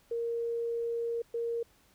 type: tone bursts at uneven times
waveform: sine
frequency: 466.2 Hz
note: A#4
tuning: in tune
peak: -30 dBFS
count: 2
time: 0.11-1.22 / 1.34-1.63 s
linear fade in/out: 5 ms
effects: pink hiss -65 dBFS RMS until 1.94 s